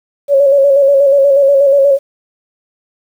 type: tone with vibrato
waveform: sine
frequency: 556 Hz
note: C#5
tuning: 5 cents sharp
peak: -5 dBFS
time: 0.28-1.99 s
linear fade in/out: 50 ms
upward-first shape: square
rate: 8.3 Hz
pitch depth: 37 cents each way
effects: 7-bit